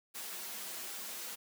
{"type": "noise with comb filter", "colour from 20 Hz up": "white", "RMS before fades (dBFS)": -43, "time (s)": [0.14, 1.36], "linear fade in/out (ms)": 20, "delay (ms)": 6.9, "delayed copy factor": -0.7, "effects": ["high-pass 200 Hz 12 dB/octave"]}